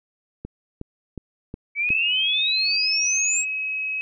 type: click train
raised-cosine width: 3 ms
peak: -19 dBFS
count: 5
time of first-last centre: 0.45-1.905 s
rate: 2.75 Hz
type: exponential sweep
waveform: sine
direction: up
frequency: 2259 to 7730 Hz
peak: -20 dBFS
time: 1.75-3.45 s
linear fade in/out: 50 ms
type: tone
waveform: sine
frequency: 2555 Hz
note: D#7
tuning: 45 cents sharp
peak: -24 dBFS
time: 1.89-4.01 s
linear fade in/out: 0 ms
effects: none